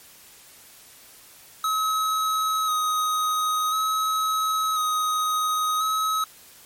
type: tone with vibrato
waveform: square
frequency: 1268 Hz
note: D#6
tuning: 32 cents sharp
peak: -22 dBFS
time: 1.64-6.24 s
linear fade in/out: 2 ms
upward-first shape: square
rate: 0.48 Hz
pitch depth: 18 cents each way
effects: white hiss -49 dBFS RMS until 6.65 s + MP3 64 kbps